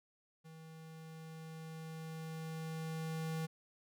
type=tone with level ramp; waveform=square; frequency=160.4 Hz; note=E3; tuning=47 cents flat; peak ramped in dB=-53 to -37 dBFS; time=0.44-3.47 s; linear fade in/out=20 ms; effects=none